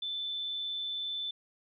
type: tone with amplitude modulation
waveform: sine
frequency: 3518 Hz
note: A7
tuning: 1 cent flat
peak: -32 dBFS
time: 0.02-1.31 s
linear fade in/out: 5 ms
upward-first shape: sine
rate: 181 Hz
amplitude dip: 25%
effects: none